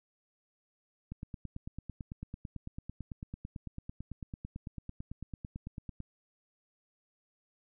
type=click train; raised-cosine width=5 ms; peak=-28 dBFS; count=45; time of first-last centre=1.12-6.003 s; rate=9.01 Hz; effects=none